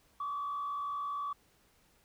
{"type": "tone with frequency modulation", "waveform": "sine", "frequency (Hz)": 1146, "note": "D6", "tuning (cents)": -43, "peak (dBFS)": -33, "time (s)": [0.2, 1.33], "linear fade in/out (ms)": 5, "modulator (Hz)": 57.6, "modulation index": 0.55, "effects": ["tanh soft clip ceiling -30 dBFS", "pink hiss -68 dBFS RMS until 2.04 s"]}